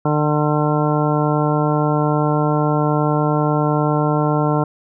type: harmonic tone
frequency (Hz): 150.2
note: D3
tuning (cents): +39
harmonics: 1 / 2 / 3 / 4 / 5 / 6 / 7 / 9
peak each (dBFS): -18 / -21 / -23 / -24 / -25 / -26 / -26 / -28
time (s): 0.05-4.64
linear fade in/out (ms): 5
effects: none